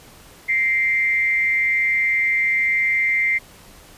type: tone with frequency modulation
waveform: sine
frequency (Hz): 2093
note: C7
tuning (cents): 0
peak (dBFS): -16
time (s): 0.48-3.39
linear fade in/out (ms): 20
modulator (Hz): 214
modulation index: 0.38
effects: pink hiss -46 dBFS RMS until 3.97 s + resampled to 32000 Hz